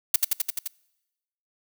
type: noise with echo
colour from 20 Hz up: blue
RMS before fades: -17 dBFS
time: 0.14-0.16 s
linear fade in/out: 5 ms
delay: 86 ms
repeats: 6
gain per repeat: -2 dB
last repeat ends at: 0.676 s
effects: noise-tail reverb RT60 1.0 s tail -25 dB re dry